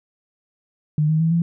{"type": "tone with pitch steps", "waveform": "sine", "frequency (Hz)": [151.6, 157.13, 162.86, 168.79], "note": ["D#3", "D#3", "E3", "E3"], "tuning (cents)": [-45, 17, -21, 41], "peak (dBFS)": -15, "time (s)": [0.98, 1.42], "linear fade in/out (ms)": 2, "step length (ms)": 110, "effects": []}